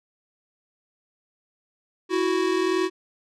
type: tone pair together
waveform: square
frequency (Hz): 329.6 / 370.8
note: E4 / F#4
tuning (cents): 0 / +4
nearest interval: major second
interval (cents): 204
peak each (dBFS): -26 / -23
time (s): 2.09-2.9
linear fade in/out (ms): 50
effects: low-pass 6000 Hz 12 dB/octave